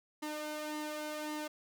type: tone with flanger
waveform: sawtooth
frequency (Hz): 303.1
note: D#4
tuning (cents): -45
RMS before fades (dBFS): -40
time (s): 0.22-1.48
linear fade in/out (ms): 10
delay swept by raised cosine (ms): 1 to 1.97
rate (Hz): 1.8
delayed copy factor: +0.6
effects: none